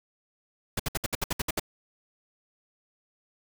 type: noise bursts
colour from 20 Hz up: pink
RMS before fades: -28 dBFS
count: 10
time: 0.77-1.597 s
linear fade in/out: 5 ms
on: 26 ms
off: 63 ms
effects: none